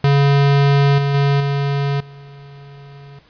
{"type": "tone with level steps", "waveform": "square", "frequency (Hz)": 140.8, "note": "C#3", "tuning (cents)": 27, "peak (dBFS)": [-11, -16, -13, -17, -37], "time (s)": [0.04, 3.19], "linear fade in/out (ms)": 2, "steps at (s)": [0.98, 1.14, 1.4, 2], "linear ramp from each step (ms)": 5, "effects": ["pink hiss -52 dBFS RMS until 3.29 s", "resampled to 11025 Hz"]}